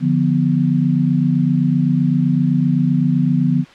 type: chord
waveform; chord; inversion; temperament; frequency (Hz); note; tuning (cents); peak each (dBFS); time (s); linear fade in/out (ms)
sine; B diminished; first; equal; 146.83 / 174.61 / 246.9; D3 / F3 / B3; 0 / 0 / 0; -17; 0-3.65; 50
effects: white hiss -43 dBFS RMS until 3.74 s + low-pass 3000 Hz 12 dB/octave